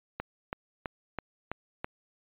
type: click train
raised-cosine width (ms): 0.5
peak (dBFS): -18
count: 6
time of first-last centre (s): 0.2-1.845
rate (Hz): 3.04
effects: resampled to 8000 Hz